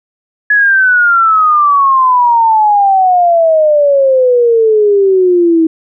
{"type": "exponential sweep", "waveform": "sine", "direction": "down", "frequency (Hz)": [1700, 319.4], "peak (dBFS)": -5, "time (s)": [0.5, 5.67], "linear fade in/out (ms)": 5, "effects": []}